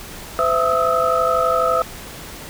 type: tone cluster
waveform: sine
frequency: 510 / 663 / 1257 / 1309 Hz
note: C5 / E5 / D#6 / E6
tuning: -44 / +10 / +17 / -13 cents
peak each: -20 dBFS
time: 0.39-1.82 s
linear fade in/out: 0 ms
effects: tanh soft clip ceiling -4 dBFS + pink hiss -35 dBFS RMS until 2.49 s